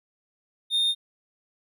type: tone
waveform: triangle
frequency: 3656 Hz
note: A#7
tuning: 34 cents flat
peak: -19 dBFS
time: 0.7-0.95 s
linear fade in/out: 50 ms
effects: none